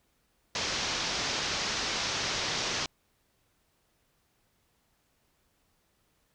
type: low-pass noise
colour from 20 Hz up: white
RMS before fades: -32 dBFS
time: 0.55-2.86 s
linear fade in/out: 2 ms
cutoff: 6200 Hz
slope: 48 dB/octave
effects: pink hiss -72 dBFS RMS until 6.34 s